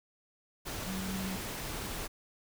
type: tone in noise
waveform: sine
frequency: 190 Hz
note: F#3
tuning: 46 cents sharp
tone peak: -36 dBFS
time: 0.86-1.37 s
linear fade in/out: 20 ms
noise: pink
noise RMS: -39 dBFS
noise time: 0.65-2.08 s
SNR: 0 dB
effects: none